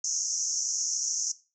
pink band-pass noise, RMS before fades -30 dBFS, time 0.04-1.32 s, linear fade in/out 5 ms, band 5600 to 6800 Hz, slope 96 dB/octave, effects noise-tail reverb RT60 0.3 s tail -17 dB re dry

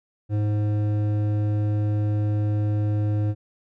triangle tone with hard clipping, 104.9 Hz, G#2, 18 cents sharp, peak -22 dBFS, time 0.29-3.35 s, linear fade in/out 50 ms, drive 14 dB, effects none

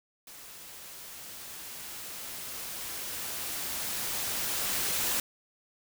white noise with level ramp, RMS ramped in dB -48 to -29 dBFS, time 0.27-5.2 s, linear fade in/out 2 ms, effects none

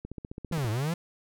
click train, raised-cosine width 3 ms, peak -25 dBFS, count 10, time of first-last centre 0.05-0.646 s, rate 15.1 Hz
45% pulse linear two-way sweep, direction down then up, 176.5 to 102.8 to 176.5 Hz, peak -27 dBFS, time 0.52-0.94 s, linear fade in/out 5 ms, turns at 0.7 s
effects none

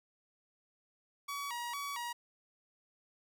sawtooth tone with vibrato, 1040 Hz, C6, 11 cents flat, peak -34 dBFS, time 1.28-2.13 s, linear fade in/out 10 ms, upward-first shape square, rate 2.2 Hz, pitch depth 150 cents each way, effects none

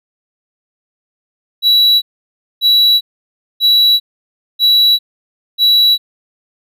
triangle tone bursts, 3919 Hz, B7, 14 cents flat, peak -5 dBFS, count 5, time 1.62-5.98 s, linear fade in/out 50 ms, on 400 ms, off 590 ms, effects none

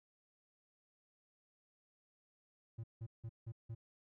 triangle tone bursts, 113.5 Hz, A#2, 46 cents flat, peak -40 dBFS, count 5, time 2.78-3.75 s, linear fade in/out 10 ms, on 58 ms, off 170 ms, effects none

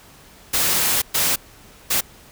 white noise bursts at uneven times, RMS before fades -19 dBFS, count 3, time 0.53-1.02 / 1.14-1.36 / 1.9-2.01 s, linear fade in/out 10 ms, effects pink hiss -47 dBFS RMS until 2.31 s

